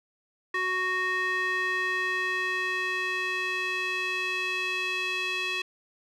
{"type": "tone with band-pass filter sweep", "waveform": "square", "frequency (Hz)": 370, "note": "F#4", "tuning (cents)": 0, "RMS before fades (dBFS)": -29, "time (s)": [0.54, 5.62], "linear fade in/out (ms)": 5, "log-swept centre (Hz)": [1700, 2800], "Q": 3, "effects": []}